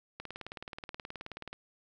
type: click train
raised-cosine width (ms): 0.3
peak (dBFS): -25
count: 26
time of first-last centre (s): 0.2-1.53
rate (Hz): 18.8
effects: none